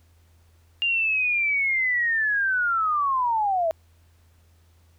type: linear sweep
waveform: sine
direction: down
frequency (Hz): 2811 to 630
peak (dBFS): -20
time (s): 0.82-3.71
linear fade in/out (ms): 0
effects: added 83 Hz sine -55 dBFS peak until 4.98 s + pink hiss -65 dBFS RMS until 4.98 s